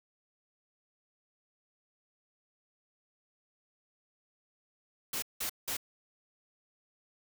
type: noise bursts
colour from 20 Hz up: white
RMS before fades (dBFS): -35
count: 3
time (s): 5.13-5.769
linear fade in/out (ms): 5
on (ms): 93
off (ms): 180
effects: none

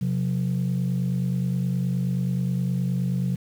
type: tone pair together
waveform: sine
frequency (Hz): 130.5 / 180.01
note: C3 / F#3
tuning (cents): -4 / -47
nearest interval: tritone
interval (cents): 557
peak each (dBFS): -23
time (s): 0.01-3.36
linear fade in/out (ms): 10
effects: tanh soft clip ceiling -18 dBFS + 8-bit

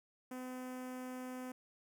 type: tone with notch filter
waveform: sawtooth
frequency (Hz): 254.2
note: C4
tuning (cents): -50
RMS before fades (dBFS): -45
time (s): 0.31-1.52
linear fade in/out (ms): 5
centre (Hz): 4000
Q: 0.9
effects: none

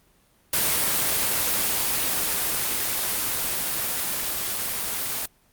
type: noise with level ramp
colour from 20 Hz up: white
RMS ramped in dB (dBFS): -22 to -28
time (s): 0.53-5.26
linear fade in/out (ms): 5
effects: pink hiss -61 dBFS RMS until 5.52 s + Opus 24 kbps

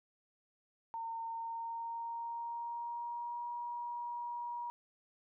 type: tone with pitch glide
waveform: sine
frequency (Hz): 913 to 955.6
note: A#5 to A#5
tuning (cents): -36 to +43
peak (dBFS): -38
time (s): 0.94-4.7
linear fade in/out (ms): 0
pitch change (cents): +79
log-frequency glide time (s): 1.27-3.47
effects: none

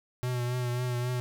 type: tone with vibrato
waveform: square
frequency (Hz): 123.47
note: B2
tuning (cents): 0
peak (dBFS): -29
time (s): 0.23-1.2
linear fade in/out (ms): 0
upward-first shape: triangle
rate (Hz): 3.7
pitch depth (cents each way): 37
effects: none

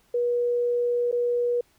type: tone with dropouts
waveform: sine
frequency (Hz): 482.7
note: B4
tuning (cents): -40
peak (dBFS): -21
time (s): 0.14-1.61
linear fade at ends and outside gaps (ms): 5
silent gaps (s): 1.115-1.125
effects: pink hiss -63 dBFS RMS until 1.78 s

